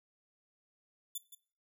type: tone with echo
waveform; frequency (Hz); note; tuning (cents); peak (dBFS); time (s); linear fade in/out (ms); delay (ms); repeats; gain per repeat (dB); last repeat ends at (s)
5% pulse; 3500; A7; -10; -29; 1.15-1.18; 5; 170; 1; -12; 1.35
effects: noise-tail reverb RT60 0.4 s tail -19 dB re dry